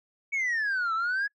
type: exponential two-way sweep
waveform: sine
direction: down then up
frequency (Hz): 2266 to 1300 to 1687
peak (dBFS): -23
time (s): 0.32-1.28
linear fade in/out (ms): 20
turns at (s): 0.94
effects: noise-tail reverb RT60 0.1 s tail -26 dB re dry + tanh soft clip ceiling -24 dBFS